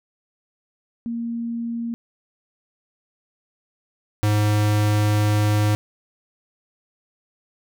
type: tone pair in turn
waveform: sine / square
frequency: 233.1 / 105.1 Hz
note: A#3 / G#2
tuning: 0 / +21 cents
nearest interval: octave + major second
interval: 1379 cents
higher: first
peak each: -24 / -17 dBFS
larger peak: second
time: 1.06-1.94 / 4.23-5.75 s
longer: second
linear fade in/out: 0 ms
effects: none